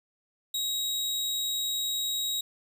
sawtooth tone, 3810 Hz, A#7, 37 cents sharp, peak -25 dBFS, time 0.54-2.41 s, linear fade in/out 5 ms, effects none

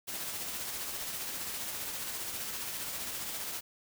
white noise with tremolo, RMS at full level -37 dBFS, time 0.07-3.61 s, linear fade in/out 20 ms, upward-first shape sine, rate 15 Hz, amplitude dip 30%, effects none

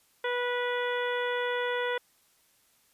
harmonic tone, 489.6 Hz, B4, 15 cents flat, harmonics 1 / 2 / 3 / 4 / 5 / 6 / 7, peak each -30 / -35 / -35 / -36 / -44 / -46 / -41 dBFS, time 0.24-1.98 s, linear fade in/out 5 ms, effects white hiss -66 dBFS RMS until 2.93 s + resampled to 32000 Hz

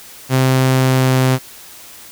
sawtooth tone with pitch glide, 130.7 to 129.87 Hz, C3 to C3, -1 to -13 cents, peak -7 dBFS, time 0.29-1.39 s, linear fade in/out 50 ms, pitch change -12 cents, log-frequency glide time 0.7-1.15 s, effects white hiss -38 dBFS RMS until 2.11 s

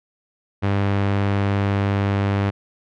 sawtooth tone with low-pass filter, 99.7 Hz, G2, 30 cents sharp, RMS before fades -20 dBFS, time 0.62-2.51 s, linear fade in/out 20 ms, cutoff 2600 Hz, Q 0.86, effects none

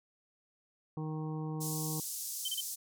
harmonic tone, 155.8 Hz, D#3, 3 cents sharp, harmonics 1 / 2 / 3 / 5 / 6 / 7, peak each -36 / -42 / -46 / -50 / -52 / -53 dBFS, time 0.97-2 s, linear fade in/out 2 ms
pink band-pass noise, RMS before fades -40 dBFS, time 1.6-2.76 s, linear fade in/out 20 ms, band 5700 to 16000 Hz, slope 24 dB/octave
sine tone bursts, 3100 Hz, G7, 20 cents flat, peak -33 dBFS, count 3, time 2.45-2.607 s, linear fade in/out 5 ms, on 33 ms, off 29 ms
effects none

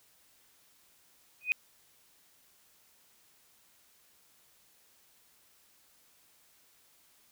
sine tone with exponential growth, 2493 Hz, D#7, 3 cents sharp, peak -20 dBFS, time 1.41-1.52 s, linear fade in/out 0 ms, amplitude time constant 23 ms, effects white hiss -65 dBFS RMS until 7.31 s

